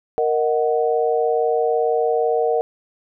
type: chord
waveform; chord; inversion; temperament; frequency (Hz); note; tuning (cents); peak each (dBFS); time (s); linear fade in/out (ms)
sine; D# minor; second; equal; 466.2 / 622.3 / 740; A#4 / D#5 / F#5; 0 / 0 / 0; -18 / -23 / -22; 0.18-2.61; 0
effects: none